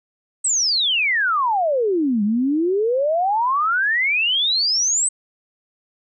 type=exponential two-way sweep; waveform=sine; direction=down then up; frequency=8270 to 199.7 to 8270 Hz; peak=-16 dBFS; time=0.44-5.09 s; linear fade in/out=10 ms; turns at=2.23 s; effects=none